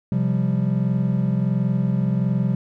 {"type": "chord", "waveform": "triangle", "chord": "C suspended fourth", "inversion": "none", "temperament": "equal", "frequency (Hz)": [130.81, 174.61, 196], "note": ["C3", "F3", "G3"], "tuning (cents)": [0, 0, 0], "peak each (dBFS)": [-20, -21, -21], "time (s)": [0.12, 2.55], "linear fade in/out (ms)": 2, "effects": []}